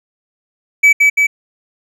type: tone with echo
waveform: triangle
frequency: 2292 Hz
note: D7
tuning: 43 cents flat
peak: -3 dBFS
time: 0.83-0.93 s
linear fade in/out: 10 ms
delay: 170 ms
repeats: 2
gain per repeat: -2 dB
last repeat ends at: 1.27 s
effects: none